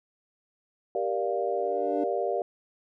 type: chord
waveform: sine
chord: G minor seventh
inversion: none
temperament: equal with one note detuned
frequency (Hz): 392 / 470.2 / 587.3 / 698.5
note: G4 / Bb4 / D5 / F5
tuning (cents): 0 / +15 / 0 / 0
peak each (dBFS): -31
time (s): 0.95-2.42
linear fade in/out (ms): 2
type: tone with exponential growth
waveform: triangle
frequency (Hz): 295.7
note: D4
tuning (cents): +12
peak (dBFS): -25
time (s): 1.25-2.04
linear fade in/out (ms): 5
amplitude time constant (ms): 170
effects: none